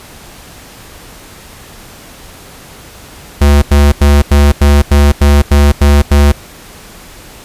square tone bursts, 71.9 Hz, D2, 36 cents flat, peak -4 dBFS, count 10, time 3.41-6.32 s, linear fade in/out 5 ms, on 210 ms, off 90 ms, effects pink hiss -34 dBFS RMS until 7.44 s + resampled to 32000 Hz

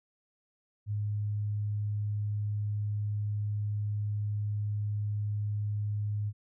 sine tone, 104.2 Hz, G#2, 6 cents sharp, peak -29 dBFS, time 0.86-6.33 s, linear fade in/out 50 ms, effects none

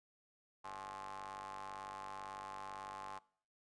sawtooth ring-modulated tone, 98 Hz, G2, in tune, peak -39 dBFS, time 0.64-3.19 s, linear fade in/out 10 ms, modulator 957 Hz, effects noise-tail reverb RT60 0.6 s tail -24 dB re dry + resampled to 22050 Hz

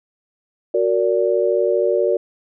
sine chord, Gb augmented, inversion none, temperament just, 370 / 462.5 / 578.1 Hz, Gb4 / Bb4 / D5, 0 / -14 / -27 cents, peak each -19 dBFS, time 0.74-2.17 s, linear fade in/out 5 ms, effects none

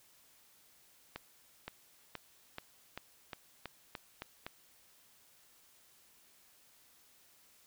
accelerating click train, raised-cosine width 0.3 ms, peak -25 dBFS, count 10, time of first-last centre 1.16-4.465 s, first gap 520 ms, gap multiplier 0.91, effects white hiss -65 dBFS RMS until 7.66 s

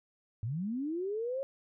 sine linear sweep, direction up, 100.2 to 553 Hz, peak -32 dBFS, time 0.43-1.43 s, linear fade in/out 0 ms, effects none

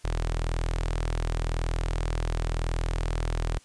sawtooth tone with notch filter, 40.93 Hz, E1, 12 cents flat, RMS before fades -28 dBFS, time 0.04-3.59 s, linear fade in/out 10 ms, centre 220 Hz, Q 1.3, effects white hiss -57 dBFS RMS until 3.64 s + resampled to 22050 Hz

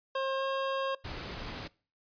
25% pulse tone with pitch glide, 535 to 538.7 Hz, C5 to C#5, +38 to -50 cents, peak -26 dBFS, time 0.15-0.95 s, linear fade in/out 5 ms, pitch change +12 cents, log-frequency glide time 0.37-0.43 s
pink noise, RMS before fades -40 dBFS, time 1.04-1.68 s, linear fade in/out 10 ms
effects noise-tail reverb RT60 0.4 s tail -23 dB re dry + resampled to 11025 Hz

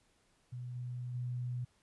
sine tone with level steps, 123.47 Hz, B2, in tune, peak -40 / -38 / -35 dBFS, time 0.52-1.65 s, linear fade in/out 10 ms, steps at 0.75 / 1.14 s, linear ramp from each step 10 ms, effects pink hiss -72 dBFS RMS until 1.82 s + resampled to 24000 Hz

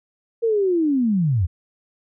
sine linear sweep, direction down, 470 to 76.5 Hz, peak -16 dBFS, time 0.42-1.47 s, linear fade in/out 20 ms, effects none

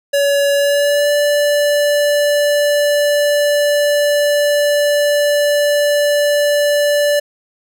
square tone with pitch glide, 566 to 583.6 Hz, C#5 to D5, +36 to -11 cents, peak -12 dBFS, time 0.13-7.2 s, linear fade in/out 10 ms, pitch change +53 cents, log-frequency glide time 0.54-1.11 s, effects none

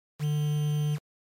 triangle tone with quantisation, 149.2 Hz, D3, 28 cents sharp, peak -22 dBFS, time 0.19-0.99 s, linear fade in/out 50 ms, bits 7, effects MP3 64 kbps

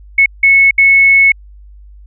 sine tone bursts at uneven times, 2199 Hz, C#7, 14 cents flat, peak -4 dBFS, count 3, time 0.18-0.26 / 0.43-0.71 / 0.78-1.32 s, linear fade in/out 5 ms, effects added 50 Hz sine -34 dBFS peak until 2.06 s

